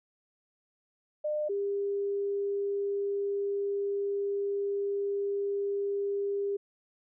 sine tone pair in turn, 603 / 401.1 Hz, D5 / G4, +46 / +40 cents, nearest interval perfect fifth, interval 706 cents, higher first, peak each -28 dBFS, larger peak neither, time 1.24-1.49 / 1.49-6.57 s, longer second, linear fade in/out 10 ms, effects none

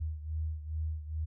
sine beating tone pair, 77.78 / 80.18 Hz, D#2 / E2, 0 / -47 cents, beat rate 2.4 Hz, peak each -34 / -39 dBFS, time 0-1.26 s, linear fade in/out 20 ms, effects none

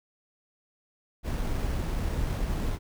brown noise with sample-and-hold, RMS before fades -29 dBFS, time 1.23-2.79 s, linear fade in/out 50 ms, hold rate 7350 Hz, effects none

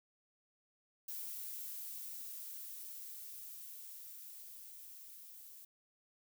violet noise with level ramp, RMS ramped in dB -44 to -55 dBFS, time 1.08-5.65 s, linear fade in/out 5 ms, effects none

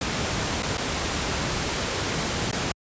pink noise with dropouts, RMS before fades -26 dBFS, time 0.01-2.72 s, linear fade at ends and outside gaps 5 ms, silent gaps 0.625-0.629 / 0.774-0.778 / 2.515-2.526 s, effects high-pass 60 Hz 12 dB/octave + resampled to 16000 Hz

